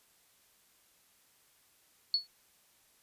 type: tone with exponential decay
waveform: sine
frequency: 4400 Hz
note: C#8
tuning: 14 cents flat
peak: -22 dBFS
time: 2.14-2.27 s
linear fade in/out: 1 ms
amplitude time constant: 28 ms
effects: white hiss -67 dBFS RMS until 3.02 s + resampled to 32000 Hz